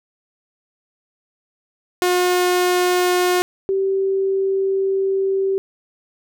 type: tone pair in turn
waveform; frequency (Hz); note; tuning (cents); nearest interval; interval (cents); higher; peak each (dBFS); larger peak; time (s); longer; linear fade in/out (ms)
sawtooth / sine; 359.7 / 387.1; F#4 / G4; -49 / -22; minor second; 127; second; -11 / -16; first; 2.02-3.42 / 3.69-5.58; second; 0
effects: none